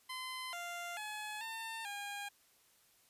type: tone with pitch steps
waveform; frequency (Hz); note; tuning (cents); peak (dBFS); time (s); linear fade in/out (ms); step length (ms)
15% pulse; 1028 / 696 / 849 / 901 / 811; C6 / F5 / G#5 / A5 / G#5; -31 / -6 / +38 / +41 / -41; -35; 0.09-2.29; 10; 440
effects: white hiss -69 dBFS RMS until 3.09 s + resampled to 32000 Hz